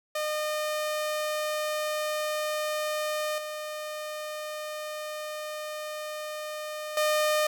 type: tone with level steps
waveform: sawtooth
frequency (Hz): 609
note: D#5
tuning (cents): -37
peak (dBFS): -24 / -30 / -19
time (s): 0.15-7.47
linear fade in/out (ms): 5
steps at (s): 3.38 / 6.97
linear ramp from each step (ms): 2
effects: none